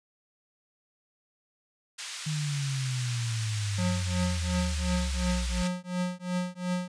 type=band-pass noise; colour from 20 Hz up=white; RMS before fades=-39 dBFS; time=1.98-5.68 s; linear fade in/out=10 ms; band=1400 to 6900 Hz; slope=12 dB/octave
type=exponential sweep; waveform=sine; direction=down; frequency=155.56 to 58 Hz; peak=-28 dBFS; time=2.26-5.63 s; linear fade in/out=10 ms
type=tone with tremolo; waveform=square; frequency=180 Hz; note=F#3; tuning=47 cents flat; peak=-26 dBFS; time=3.78-6.88 s; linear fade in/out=5 ms; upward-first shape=triangle; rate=2.8 Hz; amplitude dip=100%
effects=resampled to 22050 Hz